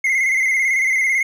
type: tone with vibrato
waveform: triangle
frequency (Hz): 2100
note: C7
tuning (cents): +6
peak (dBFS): -13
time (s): 0.04-1.23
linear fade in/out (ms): 5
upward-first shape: square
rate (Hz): 18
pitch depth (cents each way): 47
effects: none